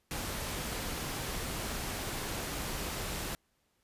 pink noise, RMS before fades -37 dBFS, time 0.11-3.35 s, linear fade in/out 0 ms, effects pink hiss -75 dBFS RMS until 3.83 s + resampled to 32000 Hz

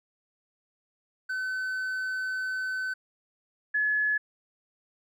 triangle / sine tone pair in turn, 1519 / 1705 Hz, F#6 / G#6, +45 / +45 cents, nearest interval major second, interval 200 cents, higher second, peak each -27 / -23 dBFS, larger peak second, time 1.29-2.94 / 3.74-4.18 s, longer first, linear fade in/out 10 ms, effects none

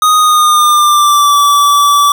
square tone with pitch glide, 1244.5 to 1154.5 Hz, D#6 to D6, 0 to -30 cents, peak -6 dBFS, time 0.02-2.12 s, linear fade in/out 2 ms, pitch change -130 cents, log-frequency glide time 0.17-1.37 s, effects none

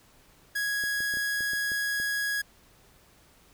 45% pulse tone, 1661.2 Hz, G#6, in tune, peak -27 dBFS, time 0.55-2.42 s, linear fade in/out 10 ms
clicks, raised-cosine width 2 ms, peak -31 dBFS, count 8, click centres 0.838 / 1.005 / 1.139 / 1.171 / 1.407 / 1.534 / 1.718 / 2 s
effects pink hiss -59 dBFS RMS until 3.53 s

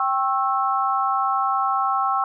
sine chord, C# diminished, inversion second, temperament equal with one note detuned, 784 / 1088.4 / 1318.5 Hz, G5 / C#6 / E6, 0 / -32 / 0 cents, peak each -23 dBFS, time 0-2.24 s, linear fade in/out 2 ms, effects none

